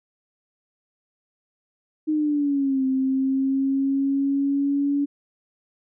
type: exponential two-way sweep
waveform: sine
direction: down then up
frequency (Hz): 311.1 to 262.6 to 285.1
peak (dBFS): -19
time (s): 2.07-5.06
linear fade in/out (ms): 20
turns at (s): 2.85
effects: none